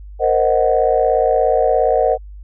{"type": "chord", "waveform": "sine", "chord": "C half-diminished seventh", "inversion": "third", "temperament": "equal", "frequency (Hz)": [466.2, 523.3, 622.3, 740], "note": ["Bb4", "C5", "Eb5", "Gb5"], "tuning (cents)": [0, 0, 0, 0], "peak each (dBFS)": -17, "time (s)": [0.19, 2.18], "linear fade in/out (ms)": 50, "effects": ["tanh soft clip ceiling -2 dBFS", "added 50 Hz sine -32 dBFS peak until 2.43 s"]}